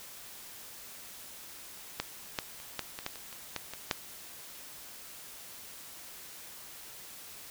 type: clicks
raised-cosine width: 0.2 ms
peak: -13 / -13 / -30 / -15 / -21 / -16 / -27 / -28 / -16 / -22 / -10 dBFS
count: 11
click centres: 2 / 2.388 / 2.601 / 2.793 / 2.989 / 3.064 / 3.157 / 3.328 / 3.563 / 3.736 / 3.912 s
effects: white hiss -48 dBFS RMS until 7.5 s